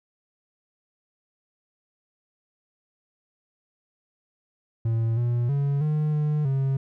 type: tone with pitch steps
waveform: triangle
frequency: 113.8 / 120 / 141 / 152.1 / 150.4 / 135.2 Hz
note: A#2 / B2 / C#3 / D#3 / D3 / C#3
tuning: -41 / -49 / +30 / -39 / +42 / -43 cents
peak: -19 dBFS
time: 4.85-6.77 s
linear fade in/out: 5 ms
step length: 320 ms
effects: none